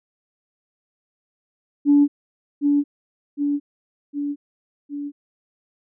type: tone with echo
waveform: sine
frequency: 287.9 Hz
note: D4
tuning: 34 cents flat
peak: -10 dBFS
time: 1.85-2.08 s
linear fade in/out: 50 ms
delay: 760 ms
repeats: 4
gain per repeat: -4 dB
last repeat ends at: 5.12 s
effects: tanh soft clip ceiling -6 dBFS